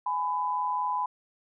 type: tone pair together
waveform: sine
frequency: 835.4 / 1000 Hz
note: G#5 / B5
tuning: +10 / +21 cents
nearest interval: minor third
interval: 311 cents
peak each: -32 / -27 dBFS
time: 0.06-1.06 s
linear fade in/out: 5 ms
effects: none